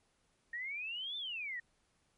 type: exponential two-way sweep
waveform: sine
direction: up then down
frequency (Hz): 1846 to 3593 to 1846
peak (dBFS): -38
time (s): 0.53-1.6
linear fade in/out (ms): 5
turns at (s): 1.17
effects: pink hiss -75 dBFS RMS until 2.17 s + MP3 48 kbps